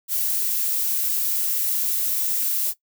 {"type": "noise", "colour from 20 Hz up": "violet", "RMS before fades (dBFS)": -23, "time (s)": [0.08, 2.74], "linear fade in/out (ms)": 50, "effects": ["noise-tail reverb RT60 0.1 s tail -17 dB re dry"]}